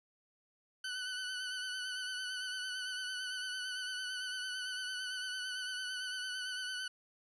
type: tone with vibrato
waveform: 20% pulse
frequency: 1500 Hz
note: F#6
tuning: 23 cents sharp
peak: -33 dBFS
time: 0.84-6.88 s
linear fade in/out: 5 ms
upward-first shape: sine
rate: 8.9 Hz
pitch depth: 32 cents each way
effects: resampled to 24000 Hz